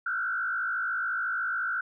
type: tone with frequency modulation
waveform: sine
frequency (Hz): 1454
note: F#6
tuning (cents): -31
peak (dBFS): -27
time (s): 0.06-1.81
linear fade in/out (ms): 5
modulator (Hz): 54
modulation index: 1.8
effects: none